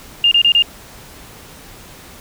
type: tone bursts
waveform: sine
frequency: 2815 Hz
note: F7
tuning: 13 cents sharp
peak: -8 dBFS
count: 4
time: 0.24-0.623 s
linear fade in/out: 2 ms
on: 74 ms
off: 29 ms
effects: pink hiss -39 dBFS RMS until 2.2 s